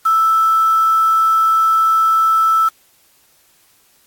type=tone with quantisation; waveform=sine; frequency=1318.5 Hz; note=E6; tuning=in tune; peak=-10 dBFS; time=0.05-2.69 s; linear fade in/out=10 ms; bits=5; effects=white hiss -54 dBFS RMS until 4.06 s + AAC 64 kbps